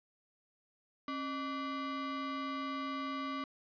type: ring-modulated tone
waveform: square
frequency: 442.2 Hz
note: A4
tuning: 9 cents sharp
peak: -34 dBFS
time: 1.08-3.44 s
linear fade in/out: 2 ms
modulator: 713 Hz
effects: resampled to 11025 Hz